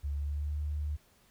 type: tone with pitch glide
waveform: sine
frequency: 71.5 to 74.36 Hz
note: D2 to D2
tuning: -46 to +22 cents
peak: -31 dBFS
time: 0.03-0.97 s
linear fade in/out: 20 ms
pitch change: +68 cents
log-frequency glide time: 0.14-0.55 s
effects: pink hiss -65 dBFS RMS until 1.3 s